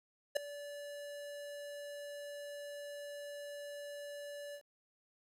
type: tone with ADSR envelope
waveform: square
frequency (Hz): 578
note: D5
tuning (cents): -28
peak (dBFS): -27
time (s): 0.35-4.62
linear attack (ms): 17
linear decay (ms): 3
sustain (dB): -18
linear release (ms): 74
effects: resampled to 32000 Hz + 11-bit